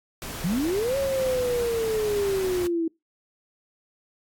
pink noise, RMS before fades -35 dBFS, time 0.22-2.67 s, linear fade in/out 0 ms
sine linear two-way sweep, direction up then down, 155.5 to 554.4 to 323.5 Hz, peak -22 dBFS, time 0.44-2.88 s, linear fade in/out 5 ms, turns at 0.97 s
effects noise-tail reverb RT60 0.2 s tail -24 dB re dry + AAC 64 kbps

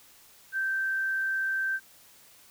sine tone with frequency modulation, 1560 Hz, G6, 9 cents flat, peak -26 dBFS, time 0.52-1.8 s, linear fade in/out 50 ms, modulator 55.9 Hz, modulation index 0.2, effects white hiss -56 dBFS RMS until 2.5 s

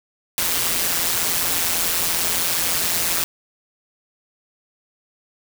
white noise with amplitude modulation, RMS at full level -18 dBFS, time 0.38-3.24 s, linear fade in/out 0 ms, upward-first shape sine, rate 171 Hz, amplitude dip 70%, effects none

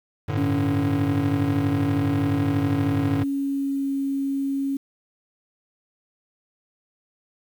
square chord, G suspended second, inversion none, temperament just, 98 / 110.25 / 147 Hz, G2 / A2 / D3, 0 / +4 / +2 cents, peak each -28 dBFS, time 0.28-3.24 s, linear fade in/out 10 ms
sine tone with pitch glide, 281.1 to 274.8 Hz, C#4 to C#4, +24 to -15 cents, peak -22 dBFS, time 0.37-4.77 s, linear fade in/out 5 ms, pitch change -39 cents, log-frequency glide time 2.46-3.93 s
effects low-pass 3000 Hz 12 dB/octave + 8-bit

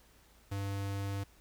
square tone, 99.2 Hz, G2, 21 cents sharp, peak -35 dBFS, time 0.51-1.24 s, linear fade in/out 10 ms, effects added 56 Hz sine -65 dBFS peak until 1.4 s + pink hiss -64 dBFS RMS until 1.4 s

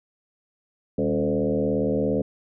sine tone with frequency modulation, 354.9 Hz, F4, 28 cents sharp, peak -20 dBFS, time 0.98-2.22 s, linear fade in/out 5 ms, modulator 77.4 Hz, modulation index 2.7, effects none

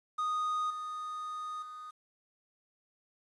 triangle tone with level steps, 1240 Hz, D#6, 6 cents flat, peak -28 / -35 / -41 dBFS, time 0.18-1.91 s, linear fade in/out 10 ms, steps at 0.7 / 1.62 s, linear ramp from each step 5 ms, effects resampled to 22050 Hz + 10-bit

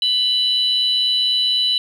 sine tone pair together, 2980 / 3964 Hz, F#7 / B7, +12 / +6 cents, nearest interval perfect fourth, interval 494 cents, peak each -17 / -17 dBFS, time 0.02-1.78 s, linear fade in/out 2 ms, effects tanh soft clip ceiling -8 dBFS + 8-bit

